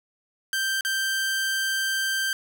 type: tone with dropouts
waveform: sawtooth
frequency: 1568 Hz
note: G6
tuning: in tune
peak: -20 dBFS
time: 0.53-2.33 s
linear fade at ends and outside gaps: 1 ms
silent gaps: 0.809-0.849 s
effects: none